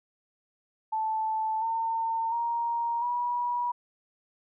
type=tone with pitch steps; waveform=sine; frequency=877 / 906.4 / 936.7 / 968 Hz; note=A5 / A#5 / A#5 / B5; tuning=-6 / -49 / +8 / -35 cents; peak=-26 dBFS; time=0.92-3.72 s; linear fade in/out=10 ms; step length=700 ms; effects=none